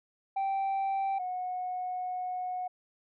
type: tone pair in turn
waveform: sine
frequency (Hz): 780 / 731.2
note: G5 / F#5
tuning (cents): -9 / -21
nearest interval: minor second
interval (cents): 112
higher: first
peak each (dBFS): -25 / -31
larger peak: first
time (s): 0.36-1.19 / 1.19-2.68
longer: second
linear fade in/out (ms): 10
effects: tanh soft clip ceiling -27 dBFS